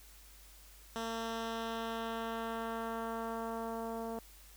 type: tone with low-pass filter sweep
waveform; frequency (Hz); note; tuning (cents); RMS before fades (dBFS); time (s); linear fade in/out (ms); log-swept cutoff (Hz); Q
10% pulse; 227.2; A#3; -44; -39; 0.96-4.19; 0; 7100 to 700; 0.93
effects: added 50 Hz sine -57 dBFS peak until 4.56 s + white hiss -59 dBFS RMS until 4.56 s